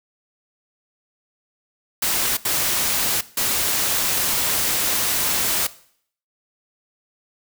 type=noise bursts at uneven times; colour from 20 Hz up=white; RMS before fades=-21 dBFS; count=3; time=2.02-2.37 / 2.45-3.21 / 3.37-5.67 s; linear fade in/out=5 ms; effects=noise-tail reverb RT60 0.6 s tail -18 dB re dry